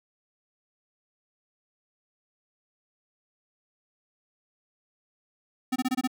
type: tone bursts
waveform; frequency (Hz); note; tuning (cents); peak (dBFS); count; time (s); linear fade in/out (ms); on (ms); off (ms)
square; 256.3; C4; -36; -24; 6; 5.72-6.075; 10; 40; 23
effects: none